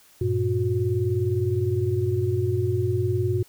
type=tone cluster; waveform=sine; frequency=97.1 / 116.8 / 363.8 Hz; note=G2 / A#2 / F#4; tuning=-16 / +4 / -29 cents; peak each=-25 dBFS; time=0.21-3.43 s; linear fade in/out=5 ms; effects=white hiss -55 dBFS RMS until 3.48 s